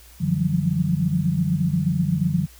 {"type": "tone cluster", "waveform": "sine", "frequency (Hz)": [93.8, 148.3, 171.1, 179.4, 194.3], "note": ["F#2", "D3", "F3", "F3", "G3"], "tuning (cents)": [24, 17, -35, 47, -15], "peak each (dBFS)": [-32, -23, -23, -25, -28], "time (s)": [0.2, 2.47], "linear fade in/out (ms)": 20, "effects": ["added 60 Hz sine -47 dBFS peak until 2.59 s", "white hiss -50 dBFS RMS until 2.59 s"]}